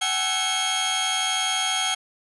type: tone cluster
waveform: sawtooth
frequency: 755 / 836 / 1324 / 2193 / 3250 Hz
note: F#5 / G#5 / E6 / C#7 / G#7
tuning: +35 / +11 / +7 / -19 / -38 cents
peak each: -25 / -30 / -29 / -27 / -21 dBFS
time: 0.01-1.95 s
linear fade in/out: 10 ms
effects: resampled to 24000 Hz